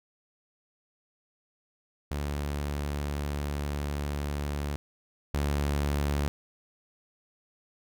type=tone pair in turn; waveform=sawtooth; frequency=72.4 / 72.03 Hz; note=D2 / D2; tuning=-24 / -33 cents; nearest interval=unison; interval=9 cents; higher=first; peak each=-26 / -22 dBFS; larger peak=second; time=2.11-4.76 / 5.34-6.28 s; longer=first; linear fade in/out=0 ms; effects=none